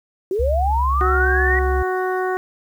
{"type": "linear sweep", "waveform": "sine", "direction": "up", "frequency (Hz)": [358.4, 1929], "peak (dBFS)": -18, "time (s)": [0.31, 1.59], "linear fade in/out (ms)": 2}
{"type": "tone with pitch glide", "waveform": "sine", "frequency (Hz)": [69, 67.81], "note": ["C#2", "C#2"], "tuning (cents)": [-7, -38], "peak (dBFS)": -18, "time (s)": [0.39, 1.83], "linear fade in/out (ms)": 10, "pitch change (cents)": -31, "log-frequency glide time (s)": [0.72, 0.81]}
{"type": "harmonic tone", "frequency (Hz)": 370.6, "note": "F#4", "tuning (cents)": 3, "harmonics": [1, 2, 3, 4, 5], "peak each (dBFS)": [-21, -25, -28, -29, -32], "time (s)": [1.01, 2.37], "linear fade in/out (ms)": 0}
{"effects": ["8-bit"]}